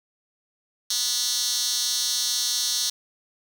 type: tone with high-pass filter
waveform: 10% pulse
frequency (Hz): 244.5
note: B3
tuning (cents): -17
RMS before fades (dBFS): -25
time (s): 0.9-2.9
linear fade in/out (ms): 5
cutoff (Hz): 4800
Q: 4.9
effects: none